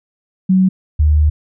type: tone pair in turn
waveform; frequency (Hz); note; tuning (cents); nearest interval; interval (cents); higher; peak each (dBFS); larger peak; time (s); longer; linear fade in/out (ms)
sine; 187.4 / 75.6; F#3 / D#2; +22 / -49; octave + major third; 1571; first; -8; neither; 0.49-0.69 / 0.99-1.3; second; 10
effects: none